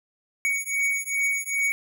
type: beating tone pair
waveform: square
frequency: 2239 / 2241.5 Hz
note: C#7 / C#7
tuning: +17 / +19 cents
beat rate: 2.5 Hz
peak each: -27 dBFS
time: 0.45-1.72 s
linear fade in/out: 0 ms
effects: none